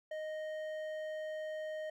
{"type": "tone with hard clipping", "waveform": "sine", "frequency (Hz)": 621, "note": "D#5", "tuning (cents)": -3, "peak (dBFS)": -40, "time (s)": [0.11, 1.9], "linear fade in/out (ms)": 5, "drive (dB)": 8, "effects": []}